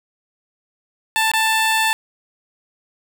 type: tone with dropouts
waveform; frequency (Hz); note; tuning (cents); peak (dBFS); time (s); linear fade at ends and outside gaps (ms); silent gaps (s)
15% pulse; 884; A5; +8; -9; 1.16-1.93; 0; 1.316-1.336
effects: 7-bit